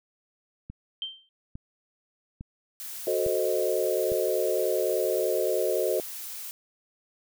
click train, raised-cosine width 5 ms, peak -26 dBFS, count 5, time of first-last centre 0.7-4.119 s, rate 1.17 Hz
sine tone with exponential decay, 3136 Hz, G7, in tune, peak -27 dBFS, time 1.02-1.29 s, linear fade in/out 1 ms, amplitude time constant 57 ms
blue noise, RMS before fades -38 dBFS, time 2.8-6.51 s, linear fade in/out 0 ms
sine chord, F# diminished seventh, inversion none, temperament equal, 370 / 440 / 523.3 / 622.3 Hz, F#4 / A4 / C5 / Eb5, 0 / 0 / 0 / 0 cents, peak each -29 dBFS, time 3.07-6 s, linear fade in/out 2 ms
effects none

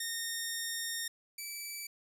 10% pulse tone pair in turn, 1840 / 2311 Hz, A#6 / D7, -23 / -28 cents, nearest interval major third, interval 395 cents, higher second, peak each -26 / -31 dBFS, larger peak first, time 0-1.08 / 1.38-1.87 s, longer first, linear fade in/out 5 ms, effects none

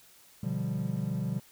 triangle chord, G dominant seventh, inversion first, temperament equal, 123.47 / 146.83 / 174.61 / 196 Hz, B2 / D3 / F3 / G3, 0 / 0 / 0 / 0 cents, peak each -33 dBFS, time 0.43-1.4 s, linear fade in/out 5 ms, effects white hiss -58 dBFS RMS until 1.51 s

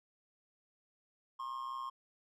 triangle tone with amplitude modulation, 1072 Hz, C6, 42 cents sharp, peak -34 dBFS, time 1.39-1.9 s, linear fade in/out 10 ms, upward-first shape sine, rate 125 Hz, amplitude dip 65%, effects none

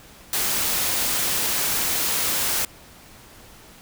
white noise, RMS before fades -23 dBFS, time 0.33-2.65 s, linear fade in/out 2 ms, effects pink hiss -47 dBFS RMS until 3.81 s

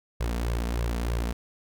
sawtooth tone with flanger, 58.27 Hz, A#1, in tune, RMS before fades -28 dBFS, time 0.2-1.33 s, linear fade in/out 10 ms, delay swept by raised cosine 1.8 to 4.5 ms, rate 3.2 Hz, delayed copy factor +0.65, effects none

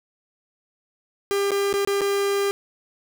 45% pulse tone with dropouts, 399.6 Hz, G4, 33 cents sharp, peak -20 dBFS, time 1.31-2.51 s, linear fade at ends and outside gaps 0 ms, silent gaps 1.507-1.517 / 1.728-1.739 / 1.849-1.874 / 2.009-2.016 s, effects none

